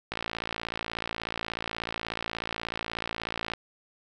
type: click train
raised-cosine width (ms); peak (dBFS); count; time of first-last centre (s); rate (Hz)
0.3; -15; 194; 0.12-3.536; 56.5
effects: none